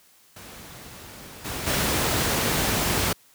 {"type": "noise with level steps", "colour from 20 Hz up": "pink", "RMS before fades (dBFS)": [-42, -31, -23], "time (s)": [0.36, 3.13], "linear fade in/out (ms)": 5, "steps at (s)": [1.44, 1.66], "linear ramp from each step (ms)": 20, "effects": ["white hiss -57 dBFS RMS until 3.34 s", "high-pass 60 Hz 12 dB/octave"]}